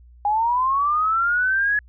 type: linear sweep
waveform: sine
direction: up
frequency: 811 to 1700 Hz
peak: -17 dBFS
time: 0.25-1.79 s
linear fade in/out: 2 ms
effects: added 60 Hz sine -45 dBFS peak until 1.88 s